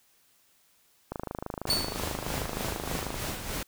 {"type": "click train", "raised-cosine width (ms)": 1, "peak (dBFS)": -19, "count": 54, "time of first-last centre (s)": [1.12, 3.143], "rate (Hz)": 26.2}
{"type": "noise with tremolo", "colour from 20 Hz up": "pink", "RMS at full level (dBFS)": -33, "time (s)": [1.67, 3.63], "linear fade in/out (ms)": 2, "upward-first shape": "sine", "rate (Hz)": 3.3, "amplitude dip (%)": 50}
{"type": "tone with exponential decay", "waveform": "40% pulse", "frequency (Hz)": 4460, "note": "C#8", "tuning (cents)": 10, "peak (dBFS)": -20, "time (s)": [1.7, 2.1], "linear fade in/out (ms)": 1, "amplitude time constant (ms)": 86}
{"effects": ["white hiss -65 dBFS RMS until 3.67 s"]}